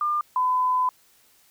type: tone pair in turn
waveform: sine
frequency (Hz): 1200 / 1009.1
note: D6 / B5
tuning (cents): +37 / +37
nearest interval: minor third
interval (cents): 300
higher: first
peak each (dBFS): -21 / -19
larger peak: second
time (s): 0.01-0.21 / 0.36-0.89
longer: second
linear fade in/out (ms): 2
effects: white hiss -59 dBFS RMS until 1.5 s